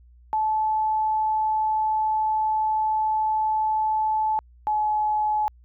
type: tone pair in turn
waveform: sine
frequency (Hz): 867 / 851.6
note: A5 / G#5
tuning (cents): -26 / +43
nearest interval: unison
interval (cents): 31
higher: first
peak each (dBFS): -20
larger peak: neither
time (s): 0.33-4.39 / 4.67-5.48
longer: first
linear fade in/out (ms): 0
effects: added 60 Hz sine -49 dBFS peak until 5.64 s